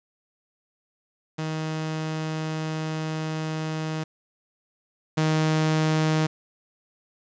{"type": "tone pair in turn", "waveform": "sawtooth", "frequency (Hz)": [157.4, 156.68], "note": ["D#3", "D#3"], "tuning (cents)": [20, 12], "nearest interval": "unison", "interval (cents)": 8, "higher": "first", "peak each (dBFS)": [-23, -16], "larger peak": "second", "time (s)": [[1.38, 4.04], [5.17, 6.27]], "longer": "first", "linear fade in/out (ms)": 10, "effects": ["resampled to 16000 Hz", "8-bit"]}